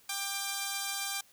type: tone pair together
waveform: 5% pulse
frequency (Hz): 792.5 / 1185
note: G5 / D6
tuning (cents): +19 / +15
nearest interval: perfect fifth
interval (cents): 696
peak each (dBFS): -23 / -26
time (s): 0.09-1.21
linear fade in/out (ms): 5
effects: white hiss -62 dBFS RMS until 1.32 s